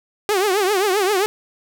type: tone with vibrato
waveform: sawtooth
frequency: 394.4 Hz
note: G4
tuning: 11 cents sharp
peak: -12 dBFS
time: 0.29-1.26 s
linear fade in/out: 0 ms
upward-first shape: triangle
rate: 7.6 Hz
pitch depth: 180 cents each way
effects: none